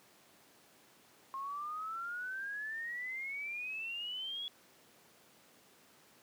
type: exponential sweep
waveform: sine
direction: up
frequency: 1067 to 3385 Hz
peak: -38 dBFS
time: 1.34-4.48 s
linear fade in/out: 0 ms
effects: pink hiss -63 dBFS RMS until 6.22 s + high-pass 200 Hz 12 dB/octave